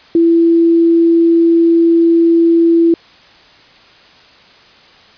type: tone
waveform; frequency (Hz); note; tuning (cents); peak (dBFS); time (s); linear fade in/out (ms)
sine; 334.3; E4; +24; -6; 0.15-2.94; 2
effects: white hiss -43 dBFS RMS until 5.17 s + resampled to 11025 Hz